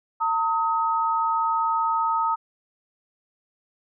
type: tone pair together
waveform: sine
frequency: 907.6 / 1267 Hz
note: A#5 / D#6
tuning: -47 / +31 cents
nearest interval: tritone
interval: 578 cents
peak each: -23 dBFS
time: 0.2-2.36 s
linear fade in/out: 20 ms
effects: none